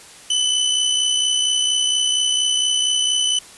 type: tone with amplitude modulation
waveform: sawtooth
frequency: 3008 Hz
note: F#7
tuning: 28 cents sharp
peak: -11 dBFS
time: 0.3-3.39 s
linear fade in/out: 5 ms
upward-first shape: sine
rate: 64.3 Hz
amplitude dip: 45%
effects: white hiss -42 dBFS RMS until 3.57 s + resampled to 24000 Hz